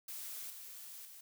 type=noise with level steps; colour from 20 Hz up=blue; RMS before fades=-45 / -50 / -54 dBFS; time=0.08-1.21 s; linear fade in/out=5 ms; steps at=0.5 / 1.05 s; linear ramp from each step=2 ms; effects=none